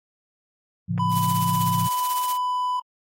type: chord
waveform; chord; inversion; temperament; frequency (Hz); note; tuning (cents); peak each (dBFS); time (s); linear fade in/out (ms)
sine; A augmented; none; just; 110 / 137.5 / 171.88; A2 / C#3 / E#3; 0 / -14 / -27; -27 / -29 / -25; 0.88-1.88; 20
type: clicks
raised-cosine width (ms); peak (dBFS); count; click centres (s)
0.5; -22; 2; 0.978 / 0.982
type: tone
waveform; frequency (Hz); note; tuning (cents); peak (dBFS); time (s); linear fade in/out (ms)
triangle; 997; B5; +16; -20; 0.99-2.8; 10
type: noise with tremolo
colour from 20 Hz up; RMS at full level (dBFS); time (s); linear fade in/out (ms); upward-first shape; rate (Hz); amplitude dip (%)
blue; -28; 1.1-2.38; 50; triangle; 16; 75
effects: AAC 48 kbps